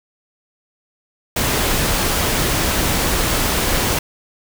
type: noise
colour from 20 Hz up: pink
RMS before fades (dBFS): -18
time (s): 1.36-3.99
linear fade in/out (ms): 5
effects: none